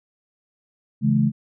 sine chord, A major, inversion first, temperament equal with one note detuned, 138.59 / 164.81 / 214.5 Hz, C#3 / E3 / A3, 0 / 0 / -44 cents, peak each -20 / -24 / -18 dBFS, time 1.01-1.32 s, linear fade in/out 50 ms, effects none

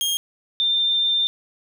sawtooth / sine tone pair in turn, 3234 / 3593 Hz, G#7 / A7, -47 / +36 cents, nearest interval major second, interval 183 cents, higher second, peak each -17 dBFS, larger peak neither, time 0.01-0.17 / 0.6-1.27 s, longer second, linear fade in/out 0 ms, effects none

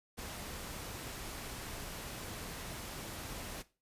pink noise, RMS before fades -44 dBFS, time 0.17-3.63 s, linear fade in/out 20 ms, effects noise-tail reverb RT60 0.3 s tail -17 dB re dry + resampled to 32000 Hz

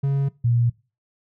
triangle / sine tone pair in turn, 138.59 / 118.8 Hz, C#3 / A#2, 0 / +33 cents, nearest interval minor third, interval 267 cents, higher first, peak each -16 / -16 dBFS, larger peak neither, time 0.03-0.29 / 0.44-0.7 s, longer neither, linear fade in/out 10 ms, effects noise-tail reverb RT60 0.3 s tail -21 dB re dry

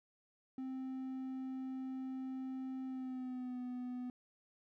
triangle tone with pitch glide, 261.6 to 248.9 Hz, C4 to B3, 0 to +14 cents, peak -38 dBFS, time 0.58-4.1 s, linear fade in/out 2 ms, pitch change -86 cents, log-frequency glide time 2.86-3.6 s, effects none

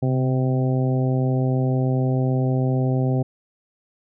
harmonic tone with a mistuned harmonic, 129.2 Hz, C3, 21 cents flat, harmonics 1 / 2 / 3 / 4 / 5 / 6, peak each -19 / -25 / -29 / -31 / -33 / -35 dBFS, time 0.02-3.23 s, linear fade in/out 10 ms, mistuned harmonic 1, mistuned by +36 cents, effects none

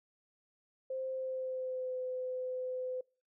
sine tone with pitch glide, 523.3 to 509 Hz, C5 to C5, 0 to -48 cents, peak -35 dBFS, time 0.9-3.01 s, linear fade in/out 5 ms, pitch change -48 cents, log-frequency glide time 1.11-1.97 s, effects noise-tail reverb RT60 0.4 s tail -26 dB re dry

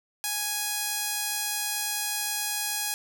sawtooth tone with band-pass filter, 830.6 Hz, G#5, in tune, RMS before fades -30 dBFS, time 0.24-2.94 s, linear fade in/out 0 ms, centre 11000 Hz, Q 0.66, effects none

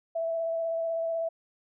sine tone with vibrato, 660 Hz, E5, 2 cents sharp, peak -27 dBFS, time 0.15-1.29 s, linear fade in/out 10 ms, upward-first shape square, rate 16 Hz, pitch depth 11 cents each way, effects none

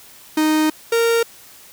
45% pulse tone pair in turn, 310 / 462.7 Hz, D#4 / A#4, -6 / -13 cents, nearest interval perfect fifth, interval 693 cents, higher second, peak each -14 dBFS, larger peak neither, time 0.37-0.7 / 0.92-1.23 s, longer first, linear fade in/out 5 ms, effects white hiss -44 dBFS RMS until 1.72 s

